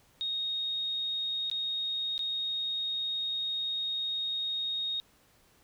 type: tone with dropouts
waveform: sine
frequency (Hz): 3729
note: A#7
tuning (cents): 0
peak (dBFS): -30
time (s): 0.21-5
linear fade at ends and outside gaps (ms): 0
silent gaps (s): 1.499-1.514 / 2.179-2.192
effects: pink hiss -64 dBFS RMS until 5.63 s